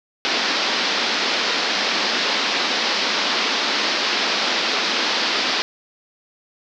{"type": "band-pass noise", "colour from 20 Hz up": "white", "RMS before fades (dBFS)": -21, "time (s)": [0.25, 5.62], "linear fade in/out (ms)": 0, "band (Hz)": [200, 5200], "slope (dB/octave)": 48, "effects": []}